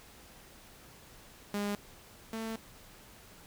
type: tone pair in turn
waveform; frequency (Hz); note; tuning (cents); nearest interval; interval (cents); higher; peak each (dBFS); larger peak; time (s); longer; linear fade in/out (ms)
sawtooth; 204.3 / 223.6; G#3 / A3; -28 / +28; major second; 156; second; -28 / -32; first; 1.54-1.75 / 2.33-2.56; second; 2
effects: pink hiss -55 dBFS RMS until 3.46 s